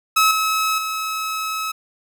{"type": "tone with level steps", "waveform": "sawtooth", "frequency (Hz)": 1289, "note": "E6", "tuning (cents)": -39, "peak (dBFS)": [-9, -14, -19], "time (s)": [0.16, 1.72], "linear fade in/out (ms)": 10, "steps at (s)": [0.31, 0.78], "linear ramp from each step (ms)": 2, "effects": []}